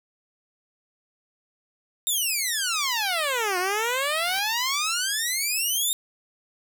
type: exponential two-way sweep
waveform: 10% pulse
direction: down then up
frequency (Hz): 3729 to 352.4 to 3729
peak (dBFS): -15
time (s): 2.07-5.93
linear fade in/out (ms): 0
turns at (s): 3.58
type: noise with exponential growth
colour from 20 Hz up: white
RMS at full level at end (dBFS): -35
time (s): 3.83-4.39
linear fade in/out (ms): 0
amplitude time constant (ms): 120
effects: none